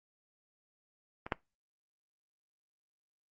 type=clicks; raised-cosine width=0.5 ms; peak=-25 / -14 dBFS; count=2; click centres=1.265 / 1.322 s; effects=noise-tail reverb RT60 0.2 s tail -22 dB re dry + Opus 32 kbps